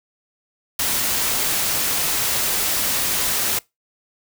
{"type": "noise", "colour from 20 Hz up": "white", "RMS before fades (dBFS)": -21, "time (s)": [0.79, 3.59], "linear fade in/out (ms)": 5, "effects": ["noise-tail reverb RT60 0.2 s tail -23 dB re dry"]}